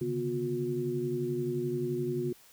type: tone cluster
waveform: sine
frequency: 136.3 / 147.8 / 243.1 / 359.9 Hz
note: C#3 / D3 / B3 / F#4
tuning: -29 / +11 / -27 / -48 cents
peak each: -37 / -39 / -37 / -31 dBFS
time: 0.01-2.33 s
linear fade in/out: 5 ms
effects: white hiss -58 dBFS RMS until 2.52 s